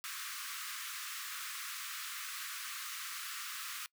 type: high-pass noise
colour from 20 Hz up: pink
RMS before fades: -43 dBFS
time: 0.04-3.86 s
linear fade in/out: 0 ms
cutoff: 1100 Hz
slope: 96 dB/octave
effects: noise-tail reverb RT60 0.1 s tail -23 dB re dry